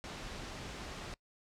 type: noise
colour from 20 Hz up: pink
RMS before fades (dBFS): -44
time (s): 0.04-1.14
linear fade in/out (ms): 0
effects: noise-tail reverb RT60 0.1 s tail -23 dB re dry + low-pass 6000 Hz 12 dB/octave